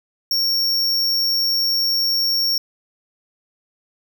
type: tone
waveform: square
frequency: 5510 Hz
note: F8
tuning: 24 cents flat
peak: -17 dBFS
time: 0.31-2.58 s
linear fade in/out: 2 ms
effects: none